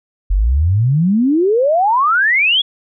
sine exponential sweep, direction up, 42.99 to 3422 Hz, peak -10 dBFS, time 0.3-2.62 s, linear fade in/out 10 ms, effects none

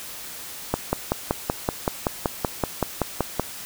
click train, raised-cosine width 1 ms, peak -6 dBFS, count 15, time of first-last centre 0.74-3.397 s, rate 5.27 Hz, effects white hiss -37 dBFS RMS until 3.65 s

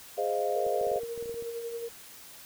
sine chord, F minor seventh, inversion first, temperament equal, 415.3 / 523.3 / 622.3 / 698.5 Hz, Ab4 / C5 / Eb5 / F5, 0 / 0 / 0 / 0 cents, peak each -32 dBFS, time 0.17-1 s, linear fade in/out 20 ms
sine tone with tremolo, 466.2 Hz, A#4, in tune, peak -32 dBFS, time 0.55-1.89 s, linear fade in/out 10 ms, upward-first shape sine, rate 11 Hz, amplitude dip 45%
clicks, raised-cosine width 2 ms, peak -34 dBFS, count 12, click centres 0.666 / 0.813 / 0.87 / 0.916 / 0.961 / 1.034 / 1.177 / 1.226 / 1.258 / 1.295 / 1.343 / 1.424 s
effects white hiss -49 dBFS RMS until 2.45 s

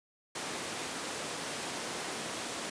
pink high-pass noise, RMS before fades -38 dBFS, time 0.35-2.7 s, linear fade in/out 5 ms, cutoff 250 Hz, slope 12 dB/octave, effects resampled to 22050 Hz

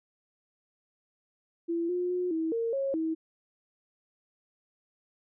sine tone with pitch steps, 337.2 / 357.2 / 360.3 / 322.8 / 459.6 / 546 / 321.3 Hz, E4 / F4 / F#4 / E4 / A#4 / C#5 / E4, +39 / +39 / -46 / -36 / -25 / -26 / -44 cents, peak -27 dBFS, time 1.68-3.15 s, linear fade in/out 20 ms, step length 210 ms, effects none

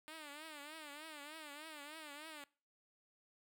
5% pulse tone with vibrato, 302.3 Hz, D#4, 50 cents flat, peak -38 dBFS, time 0.08-2.44 s, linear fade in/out 0 ms, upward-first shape triangle, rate 3.3 Hz, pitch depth 130 cents each way, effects noise-tail reverb RT60 0.4 s tail -23 dB re dry

